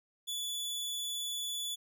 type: tone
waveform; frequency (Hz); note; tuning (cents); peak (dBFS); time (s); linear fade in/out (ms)
sawtooth; 3447; A7; -36; -32; 0.27-1.76; 20
effects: none